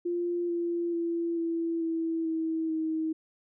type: tone with pitch steps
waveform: sine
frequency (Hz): 348 / 342.8 / 337.7 / 332.7 / 327.7 / 322.8 / 318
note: F4 / F4 / E4 / E4 / E4 / E4 / D#4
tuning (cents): -6 / -32 / +42 / +16 / -10 / -36 / +38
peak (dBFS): -27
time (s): 0.05-3.13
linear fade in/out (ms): 10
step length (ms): 440
effects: none